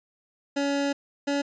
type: tone pair in turn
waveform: 25% pulse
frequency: 281.6 / 283.4 Hz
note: C#4 / C#4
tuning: +27 / +38 cents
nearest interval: unison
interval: 11 cents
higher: second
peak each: -20 dBFS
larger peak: neither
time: 0.56-0.93 / 1.27-1.42 s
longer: first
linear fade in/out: 10 ms
effects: resampled to 16000 Hz